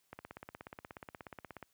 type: click train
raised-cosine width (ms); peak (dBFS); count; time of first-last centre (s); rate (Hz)
0.5; -30; 26; 0.13-1.627; 16.7
effects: white hiss -75 dBFS RMS until 1.73 s + high-pass 60 Hz 12 dB/octave